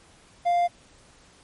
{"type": "tone", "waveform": "triangle", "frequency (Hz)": 698.5, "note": "F5", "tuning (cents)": 0, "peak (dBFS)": -17, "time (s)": [0.45, 0.68], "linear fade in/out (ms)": 20, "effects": ["pink hiss -55 dBFS RMS until 1.43 s", "MP3 48 kbps"]}